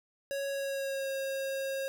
square tone with pitch glide, 554.4 to 540.8 Hz, C#5 to C#5, 0 to -43 cents, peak -33 dBFS, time 0.31-1.88 s, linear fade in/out 0 ms, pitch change -43 cents, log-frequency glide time 0.5-1.1 s, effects none

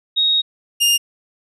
sine / sawtooth tone pair in turn, 3760 / 2817 Hz, A#7 / F7, +14 / +14 cents, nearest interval perfect fourth, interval 500 cents, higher first, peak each -13 / -9 dBFS, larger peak second, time 0.16-0.42 / 0.8-0.98 s, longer first, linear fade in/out 20 ms, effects resampled to 32000 Hz

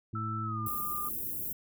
harmonic tone, 109.4 Hz, A2, 9 cents flat, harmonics 1 / 2 / 3, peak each -35 / -41 / -45 dBFS, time 0.13-0.68 s, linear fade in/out 5 ms
sine tone with pitch glide, 1323 to 1206.2 Hz, E6 to D6, +6 to +46 cents, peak -35 dBFS, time 0.15-1.09 s, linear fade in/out 5 ms, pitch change -160 cents, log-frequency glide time 0.43-0.6 s
white band-stop noise, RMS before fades -36 dBFS, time 0.66-1.53 s, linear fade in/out 5 ms, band 370 to 12000 Hz, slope 24 dB/octave
effects none

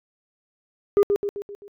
sine tone with echo, 405.5 Hz, G#4, 41 cents flat, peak -10 dBFS, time 0.97-1.03 s, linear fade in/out 0 ms, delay 130 ms, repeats 5, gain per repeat -6 dB, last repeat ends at 1.68 s, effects tanh soft clip ceiling -12 dBFS

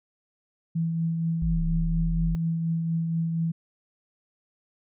sine tone with tremolo, 164.81 Hz, E3, in tune, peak -22 dBFS, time 0.75-3.52 s, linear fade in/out 10 ms, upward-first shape triangle, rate 4.2 Hz, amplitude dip 35%
sine linear two-way sweep, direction down then up, 61.74 to 34 to 46.09 Hz, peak -25 dBFS, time 1.42-2.35 s, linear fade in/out 0 ms, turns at 1.61 s
effects none

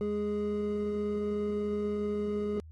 triangle tone pair together, 207.7 / 415.3 Hz, G#3 / G#4, 0 / 0 cents, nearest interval octave, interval 1200 cents, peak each -31 / -29 dBFS, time 0.01-2.6 s, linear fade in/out 0 ms, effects added 79 Hz sine -46 dBFS peak until 2.71 s + AAC 32 kbps

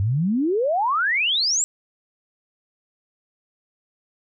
sine exponential sweep, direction up, 92.5 to 7790 Hz, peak -18 dBFS, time 0-1.64 s, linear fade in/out 0 ms, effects none

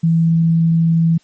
sine tone, 164.81 Hz, E3, in tune, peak -10 dBFS, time 0.03-1.18 s, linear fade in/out 10 ms, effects white hiss -55 dBFS RMS until 1.23 s + MP3 32 kbps

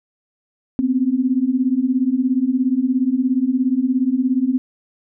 sine beating tone pair, 246.9 / 263.9 Hz, B3 / C4, 0 / +15 cents, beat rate 17 Hz, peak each -19 / -17 dBFS, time 0.79-4.58 s, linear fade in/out 0 ms, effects none

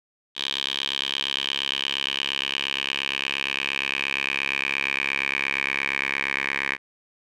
10% pulse tone with band-pass filter sweep, 68.6 Hz, C#2, 17 cents flat, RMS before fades -27 dBFS, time 0.35-6.78 s, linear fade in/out 50 ms, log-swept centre 3400 to 2100 Hz, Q 6, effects none

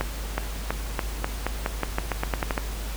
accelerating click train, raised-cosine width 0.5 ms, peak -9 dBFS, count 15, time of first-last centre 0.01-2.578 s, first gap 370 ms, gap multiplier 0.88, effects added 51 Hz sine -30 dBFS peak until 2.96 s + pink hiss -38 dBFS RMS until 2.96 s

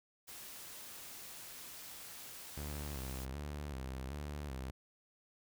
white noise, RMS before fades -50 dBFS, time 0.27-3.26 s, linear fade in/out 20 ms
sawtooth tone with vibrato, 69.3 Hz, C#2, in tune, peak -37 dBFS, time 2.57-4.71 s, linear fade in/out 5 ms, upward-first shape square, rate 1.3 Hz, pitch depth 100 cents each way
effects none

